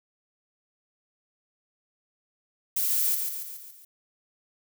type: noise with echo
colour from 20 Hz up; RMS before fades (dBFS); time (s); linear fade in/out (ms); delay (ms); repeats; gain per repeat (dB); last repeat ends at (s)
violet; -26; 2.76-3.15; 5; 140; 5; -5; 3.85
effects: none